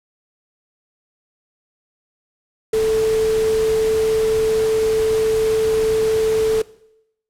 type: tone in noise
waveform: sine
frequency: 440 Hz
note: A4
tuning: in tune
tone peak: -14 dBFS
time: 2.73-6.62 s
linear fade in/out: 5 ms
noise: pink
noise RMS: -30 dBFS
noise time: 2.73-6.62 s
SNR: +13 dB
effects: noise-tail reverb RT60 0.8 s tail -20 dB re dry + low-pass 12000 Hz 12 dB/octave